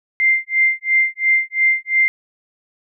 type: tone with tremolo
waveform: sine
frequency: 2093 Hz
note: C7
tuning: in tune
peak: -10 dBFS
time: 0.2-2.08 s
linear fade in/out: 0 ms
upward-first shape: sine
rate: 2.9 Hz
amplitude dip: 100%
effects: none